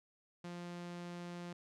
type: tone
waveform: sawtooth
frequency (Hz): 174.61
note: F3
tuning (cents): 0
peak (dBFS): -40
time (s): 0.44-1.53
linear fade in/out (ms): 5
effects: low-pass 7000 Hz 12 dB/octave